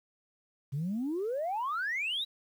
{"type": "exponential sweep", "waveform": "sine", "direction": "up", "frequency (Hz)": [130.81, 3951], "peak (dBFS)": -29, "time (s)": [0.72, 2.25], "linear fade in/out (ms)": 20, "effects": ["tanh soft clip ceiling -27 dBFS", "10-bit"]}